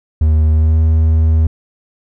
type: tone with pitch glide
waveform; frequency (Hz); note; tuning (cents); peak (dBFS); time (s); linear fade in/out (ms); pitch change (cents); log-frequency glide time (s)
triangle; 77.78 to 79.69; D#2 to D#2; 0 to +42; -6; 0.21-1.47; 5; +42; 0.5-0.78
effects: none